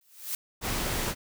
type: noise with exponential growth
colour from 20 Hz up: blue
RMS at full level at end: -29 dBFS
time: 0.01-0.35 s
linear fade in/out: 2 ms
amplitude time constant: 72 ms
type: noise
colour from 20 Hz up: pink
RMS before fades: -30 dBFS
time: 0.61-1.15 s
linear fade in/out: 50 ms
effects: none